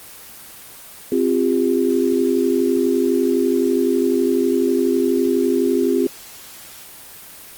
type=chord; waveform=sine; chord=C suspended fourth; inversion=none; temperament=equal with one note detuned; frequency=261.6 / 349.2 / 401.2 Hz; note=C4 / F4 / G4; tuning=0 / 0 / +40 cents; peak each=-19 dBFS; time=1.12-6.07 s; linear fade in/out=2 ms; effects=white hiss -39 dBFS RMS until 7.57 s + Opus 24 kbps